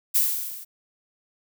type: noise with level ramp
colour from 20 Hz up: violet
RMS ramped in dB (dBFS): -18 to -41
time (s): 0.14-0.65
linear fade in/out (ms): 20
effects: none